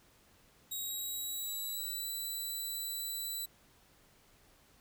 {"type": "tone with pitch glide", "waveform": "5% pulse", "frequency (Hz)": [3808, 3974], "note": ["A#7", "B7"], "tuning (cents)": [36, 10], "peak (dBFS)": -30, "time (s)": [0.71, 3.46], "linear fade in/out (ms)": 10, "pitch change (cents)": 74, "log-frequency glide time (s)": [0.81, 2.06], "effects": ["pink hiss -65 dBFS RMS until 4.8 s"]}